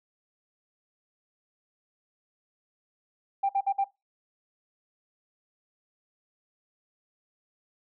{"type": "tone bursts", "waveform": "sine", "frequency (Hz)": 789, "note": "G5", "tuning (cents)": 11, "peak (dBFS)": -21, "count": 4, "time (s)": [3.43, 3.844], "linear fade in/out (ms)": 10, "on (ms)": 63, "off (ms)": 54, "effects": ["noise-tail reverb RT60 0.2 s tail -18 dB re dry", "tanh soft clip ceiling -18 dBFS"]}